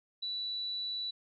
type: tone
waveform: sine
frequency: 3951 Hz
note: B7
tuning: in tune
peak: -34 dBFS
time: 0.22-1.11 s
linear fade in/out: 10 ms
effects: none